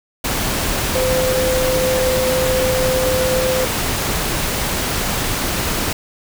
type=tone in noise; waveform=sine; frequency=514 Hz; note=C5; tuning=31 cents flat; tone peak=-16 dBFS; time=0.95-3.65 s; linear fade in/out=5 ms; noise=pink; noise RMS=-20 dBFS; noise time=0.24-5.93 s; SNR=+1 dB; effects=none